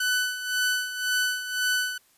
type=tone with tremolo; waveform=sawtooth; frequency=1498 Hz; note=F#6; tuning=21 cents sharp; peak=-18 dBFS; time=0-1.98 s; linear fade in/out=5 ms; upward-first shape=sine; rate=1.9 Hz; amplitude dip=70%; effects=white hiss -62 dBFS RMS until 2.17 s + resampled to 32000 Hz